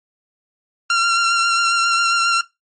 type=tone with vibrato; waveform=sawtooth; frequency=1374 Hz; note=F6; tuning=29 cents flat; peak=-10 dBFS; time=0.9-2.41 s; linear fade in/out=2 ms; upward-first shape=triangle; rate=7.4 Hz; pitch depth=25 cents each way; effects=noise-tail reverb RT60 0.2 s tail -20 dB re dry + MP3 32 kbps